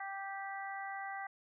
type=harmonic tone; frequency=392 Hz; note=G4; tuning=in tune; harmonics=2 / 3 / 4 / 5; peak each=-42 / -49 / -47 / -46 dBFS; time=0-1.27 s; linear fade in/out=5 ms; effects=none